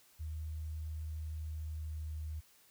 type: tone with pitch glide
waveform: sine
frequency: 78 to 77.37 Hz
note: D#2 to D#2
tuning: +5 to -9 cents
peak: -38 dBFS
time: 0.19-2.41 s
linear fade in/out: 20 ms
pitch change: -14 cents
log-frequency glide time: 1.52-2.3 s
effects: white hiss -65 dBFS RMS until 2.7 s